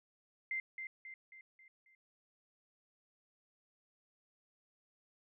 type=tone with echo; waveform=sine; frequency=2086 Hz; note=C7; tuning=6 cents flat; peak=-35 dBFS; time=0.51-0.6 s; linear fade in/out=2 ms; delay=270 ms; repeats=5; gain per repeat=-6 dB; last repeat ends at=1.95 s; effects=none